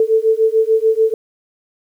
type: beating tone pair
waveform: sine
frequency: 440 / 446.8 Hz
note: A4 / A4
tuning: 0 / +27 cents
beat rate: 6.8 Hz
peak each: -14 dBFS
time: 0-1.14 s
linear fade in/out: 2 ms
effects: 8-bit